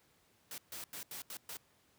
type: noise bursts at uneven times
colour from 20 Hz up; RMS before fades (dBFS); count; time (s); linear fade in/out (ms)
white; -45; 6; 0.51-0.58 / 0.72-0.84 / 0.93-1.03 / 1.11-1.22 / 1.3-1.37 / 1.49-1.57; 2
effects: pink hiss -70 dBFS RMS until 1.98 s + high-pass 80 Hz 12 dB/octave